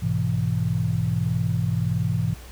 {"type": "chord", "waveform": "sine", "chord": "E major", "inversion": "first", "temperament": "equal with one note detuned", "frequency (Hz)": [103.83, 125.41, 164.81], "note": ["G#2", "B2", "E3"], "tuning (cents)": [0, 27, 0], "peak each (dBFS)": -25, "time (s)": [0.02, 2.34], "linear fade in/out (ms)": 10, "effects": ["added 60 Hz sine -40 dBFS peak until 2.51 s", "pink hiss -46 dBFS RMS until 2.51 s"]}